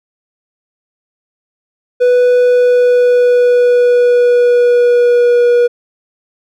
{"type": "tone with pitch glide", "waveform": "triangle", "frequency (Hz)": [493.9, 482.1], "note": ["B4", "B4"], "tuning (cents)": [0, -42], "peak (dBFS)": -4, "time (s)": [2, 5.68], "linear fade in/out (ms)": 20, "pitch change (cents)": -42, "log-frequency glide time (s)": [2.39, 5.46], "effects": []}